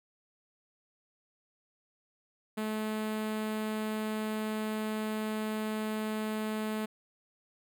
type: tone with notch filter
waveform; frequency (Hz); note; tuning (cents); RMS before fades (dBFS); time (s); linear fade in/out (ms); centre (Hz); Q
sawtooth; 216.1; A3; -31; -34; 2.57-6.86; 10; 5700; 1.5
effects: none